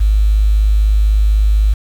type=tone with quantisation; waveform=sine; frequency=52 Hz; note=G#1; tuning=3 cents sharp; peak=-8 dBFS; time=0-1.74 s; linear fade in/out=10 ms; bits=6; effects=none